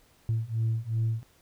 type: beating tone pair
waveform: sine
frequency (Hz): 111.3 / 114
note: A2 / A#2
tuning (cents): +20 / -38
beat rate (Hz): 2.7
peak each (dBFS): -28 / -27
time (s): 0.29-1.23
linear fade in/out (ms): 0
effects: tanh soft clip ceiling -21 dBFS + pink hiss -62 dBFS RMS until 1.41 s